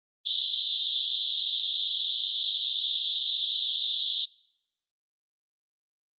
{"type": "band-pass noise", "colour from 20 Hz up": "pink", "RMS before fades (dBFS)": -31, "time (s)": [0.25, 4.26], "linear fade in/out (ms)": 20, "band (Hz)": [3300, 3800], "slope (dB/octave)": 96, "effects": ["noise-tail reverb RT60 0.8 s tail -23 dB re dry", "Opus 32 kbps"]}